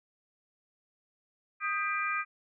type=harmonic tone with a mistuned harmonic; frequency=397.4 Hz; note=G4; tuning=24 cents sharp; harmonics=3 / 4 / 5 / 6; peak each=-32 / -36 / -38 / -34 dBFS; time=1.6-2.25 s; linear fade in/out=50 ms; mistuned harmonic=3; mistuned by=+71 cents; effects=none